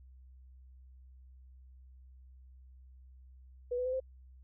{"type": "tone with pitch steps", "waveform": "sine", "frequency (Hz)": [489.6, 500.2, 511, 522], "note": ["B4", "B4", "C5", "C5"], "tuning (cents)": [-15, 22, -41, -4], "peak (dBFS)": -31, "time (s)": [3.71, 4.002], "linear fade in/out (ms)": 10, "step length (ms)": 73, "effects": ["added 64 Hz sine -53 dBFS peak until 4.43 s"]}